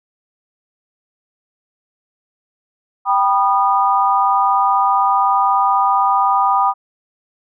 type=chord; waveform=sine; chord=G augmented; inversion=none; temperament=just; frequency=784 / 980 / 1225 Hz; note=G5 / B5 / D#6; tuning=0 / -14 / -27 cents; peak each=-16 dBFS; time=3.05-6.74 s; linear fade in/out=50 ms; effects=none